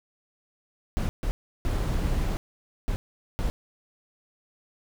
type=noise bursts at uneven times; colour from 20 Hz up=brown; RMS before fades=-26 dBFS; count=5; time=0.97-1.09 / 1.23-1.31 / 1.65-2.37 / 2.88-2.96 / 3.39-3.5 s; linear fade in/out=0 ms; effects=none